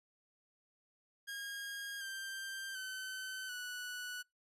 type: tone with pitch steps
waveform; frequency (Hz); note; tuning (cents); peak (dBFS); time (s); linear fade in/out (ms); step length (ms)
sawtooth; 1628 / 1576.2 / 1526 / 1477.4; G#6 / G6 / G6 / F#6; -35 / +9 / -47 / -3; -38; 1.27-4.23; 20; 740
effects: noise-tail reverb RT60 0.2 s tail -26 dB re dry + resampled to 32000 Hz